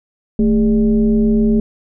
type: tone with frequency modulation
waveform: sine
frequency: 219.9 Hz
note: A3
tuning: 1 cent flat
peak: -10 dBFS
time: 0.39-1.6 s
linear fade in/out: 2 ms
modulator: 186 Hz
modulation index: 0.74
effects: none